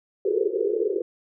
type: band-pass noise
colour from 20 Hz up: white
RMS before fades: -24 dBFS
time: 0.25-1.02 s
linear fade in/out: 2 ms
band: 360 to 480 Hz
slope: 96 dB/octave
effects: none